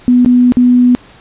sine tone with dropouts, 246.9 Hz, B3, in tune, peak -4 dBFS, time 0.08-0.95 s, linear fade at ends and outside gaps 0 ms, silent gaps 0.248-0.26 / 0.521-0.57 s, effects pink hiss -40 dBFS RMS until 1.2 s + resampled to 8000 Hz

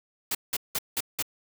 white noise bursts, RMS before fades -28 dBFS, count 5, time 0.31-1.225 s, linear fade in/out 5 ms, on 39 ms, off 180 ms, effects none

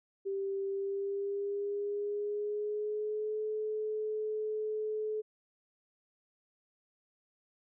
sine tone with pitch glide, 392 to 430 Hz, G4 to A4, 0 to -40 cents, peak -32 dBFS, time 0.25-5.22 s, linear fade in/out 20 ms, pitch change +160 cents, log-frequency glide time 0.67-3.41 s, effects none

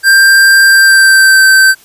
square tone with pitch glide, 1583 to 1551.3 Hz, G6 to G6, +17 to -19 cents, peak -3 dBFS, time 0.03-1.75 s, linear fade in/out 50 ms, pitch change -36 cents, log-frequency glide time 0.65-1.44 s, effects white hiss -42 dBFS RMS until 1.84 s + resampled to 32000 Hz

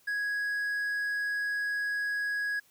triangle tone, 1662 Hz, G#6, 1 cent sharp, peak -27 dBFS, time 0.07-2.6 s, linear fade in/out 10 ms, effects white hiss -64 dBFS RMS until 2.7 s

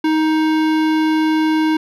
sine tone with hard clipping, 313.6 Hz, D#4, 14 cents sharp, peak -15 dBFS, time 0.04-1.77 s, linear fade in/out 5 ms, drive 18 dB, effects none

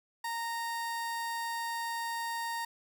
30% pulse tone, 927 Hz, A#5, 10 cents flat, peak -31 dBFS, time 0.24-2.65 s, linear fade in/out 5 ms, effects none

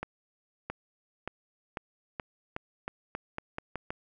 accelerating click train, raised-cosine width 0.5 ms, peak -19 dBFS, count 12, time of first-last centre 0.03-3.905 s, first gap 670 ms, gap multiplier 0.86, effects none

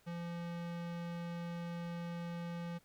square tone with low-pass filter, 171.2 Hz, F3, 34 cents flat, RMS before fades -42 dBFS, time 0.06-2.79 s, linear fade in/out 20 ms, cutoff 4000 Hz, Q 0.64, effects pink hiss -69 dBFS RMS until 2.84 s

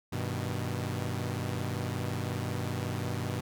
sawtooth chord, G augmented, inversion none, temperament equal, 98 / 123.47 / 155.56 Hz, G2 / B2 / D#3, 0 / 0 / 0 cents, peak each -31 / -31 / -35 dBFS, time 0.12-3.41 s, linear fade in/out 10 ms, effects none

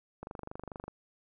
click train, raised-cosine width 1 ms, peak -27 dBFS, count 17, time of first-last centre 0.23-0.88 s, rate 24.6 Hz, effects none

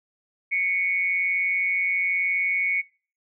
sine tone with amplitude modulation, 2217 Hz, C#7, in tune, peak -18 dBFS, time 0.51-2.82 s, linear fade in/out 20 ms, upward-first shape sine, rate 181 Hz, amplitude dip 60%, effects noise-tail reverb RT60 0.4 s tail -24 dB re dry

